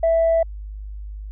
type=tone; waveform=sine; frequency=659.3 Hz; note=E5; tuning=in tune; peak=-13 dBFS; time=0.03-0.43 s; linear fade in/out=5 ms; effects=tanh soft clip ceiling -11 dBFS + added 51 Hz sine -30 dBFS peak until 1.31 s